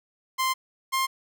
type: tone pair in turn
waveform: sawtooth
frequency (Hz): 1045 / 1059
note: C6 / C6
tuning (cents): -2 / +21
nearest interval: unison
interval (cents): 23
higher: second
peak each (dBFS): -19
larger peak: neither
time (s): 0.38-0.54 / 0.92-1.07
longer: first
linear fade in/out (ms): 20
effects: none